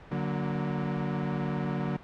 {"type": "chord", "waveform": "35% pulse", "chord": "D augmented", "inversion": "none", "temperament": "equal with one note detuned", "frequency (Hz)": [144.98, 185, 233.1], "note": ["D3", "F#3", "A#3"], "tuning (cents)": [-22, 0, 0], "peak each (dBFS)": [-30, -31, -34], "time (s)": [0.11, 1.97], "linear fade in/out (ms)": 10, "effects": ["pink hiss -49 dBFS RMS until 2.03 s", "low-pass 2000 Hz 12 dB/octave"]}